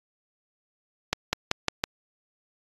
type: accelerating click train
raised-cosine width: 0.2 ms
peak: -5 dBFS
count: 5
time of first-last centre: 1.13-1.839 s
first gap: 200 ms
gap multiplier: 0.92
effects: AAC 32 kbps